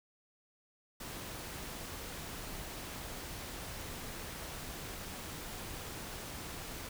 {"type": "noise", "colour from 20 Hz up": "pink", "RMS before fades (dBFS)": -44, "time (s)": [1, 6.89], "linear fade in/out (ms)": 5, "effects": []}